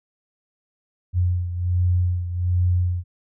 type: beating tone pair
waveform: sine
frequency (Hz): 89 / 90.3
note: F2 / F#2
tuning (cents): +33 / -42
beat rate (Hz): 1.3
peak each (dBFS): -19 / -25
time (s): 1.13-3.04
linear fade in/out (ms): 50
effects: none